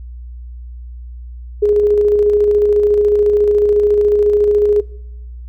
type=tone with tremolo; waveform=sine; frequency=415.3 Hz; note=G#4; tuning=in tune; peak=-8 dBFS; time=1.62-4.81 s; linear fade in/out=10 ms; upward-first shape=square; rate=14 Hz; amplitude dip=25%; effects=noise-tail reverb RT60 0.9 s tail -23 dB re dry + added 60 Hz sine -28 dBFS peak until 5.48 s